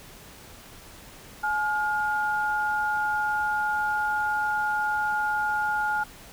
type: tone pair together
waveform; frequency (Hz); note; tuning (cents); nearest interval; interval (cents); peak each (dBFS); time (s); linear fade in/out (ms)
sine; 847 / 1419.1; G#5 / F6; +34 / +27; major sixth; 893; -26; 1.43-6.04; 10
effects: pink hiss -47 dBFS RMS until 6.32 s